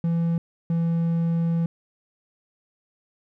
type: tone pair in turn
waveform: triangle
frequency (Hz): 167.7 / 167.11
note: E3 / E3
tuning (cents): +30 / +24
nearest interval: unison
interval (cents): 6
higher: first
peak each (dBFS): -18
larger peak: neither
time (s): 0.04-0.38 / 0.7-1.66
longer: second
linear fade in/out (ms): 2
effects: none